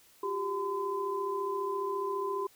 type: tone cluster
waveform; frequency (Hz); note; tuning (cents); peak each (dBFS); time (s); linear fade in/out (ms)
sine; 362.3 / 396.9 / 1018; F#4 / G4 / C6; -36 / +22 / -48; -40 / -33 / -34; 0.23-2.47; 5
effects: white hiss -61 dBFS RMS until 2.55 s